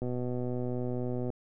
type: click train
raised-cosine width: 2 ms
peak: -22 dBFS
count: 160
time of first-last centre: 0.02-1.302 s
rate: 124 Hz
effects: none